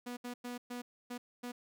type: tone bursts at uneven times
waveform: sawtooth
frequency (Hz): 244.3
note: B3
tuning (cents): -19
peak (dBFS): -36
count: 6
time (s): 0.06-0.17 / 0.24-0.34 / 0.44-0.58 / 0.7-0.82 / 1.1-1.18 / 1.43-1.52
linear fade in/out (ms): 10
effects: none